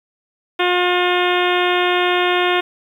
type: harmonic tone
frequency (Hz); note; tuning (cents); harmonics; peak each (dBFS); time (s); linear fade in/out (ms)
357.6; F4; +41; 1 / 2 / 3 / 4 / 5 / 6 / 7 / 8 / 9 / 10; -18 / -21 / -23 / -24 / -25 / -26 / -26 / -27 / -28 / -28; 0.59-2.61; 10
effects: 8-bit